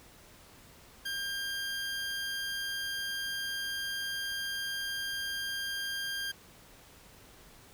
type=tone; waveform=20% pulse; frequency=1600 Hz; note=G6; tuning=35 cents sharp; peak=-29 dBFS; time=1.05-6.32 s; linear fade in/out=10 ms; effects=pink hiss -56 dBFS RMS until 7.73 s